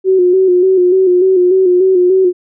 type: tone with vibrato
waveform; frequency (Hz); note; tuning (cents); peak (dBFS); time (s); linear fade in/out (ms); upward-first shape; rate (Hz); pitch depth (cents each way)
sine; 368.5; F#4; -7; -6; 0.04-2.33; 50; square; 3.4; 45
effects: none